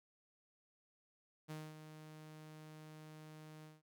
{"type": "tone with ADSR envelope", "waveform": "sawtooth", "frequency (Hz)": 155, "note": "D#3", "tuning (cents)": -6, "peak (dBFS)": -40, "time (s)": [1.48, 3.82], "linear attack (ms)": 27, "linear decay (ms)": 230, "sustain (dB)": -9, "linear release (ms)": 180, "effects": []}